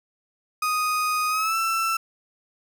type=tone with pitch glide; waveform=35% pulse; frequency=1244.5 to 1333.8 Hz; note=D#6 to E6; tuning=0 to +20 cents; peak=-20 dBFS; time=0.62-1.97 s; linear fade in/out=5 ms; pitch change=+120 cents; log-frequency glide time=1.29-1.57 s; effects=none